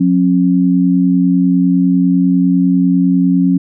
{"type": "tone pair together", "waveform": "sine", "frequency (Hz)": [180.6, 270.6], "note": ["F#3", "C#4"], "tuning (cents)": [-42, -42], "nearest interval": "perfect fifth", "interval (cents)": 700, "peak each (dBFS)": -11, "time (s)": [0, 3.58], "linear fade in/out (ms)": 10, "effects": []}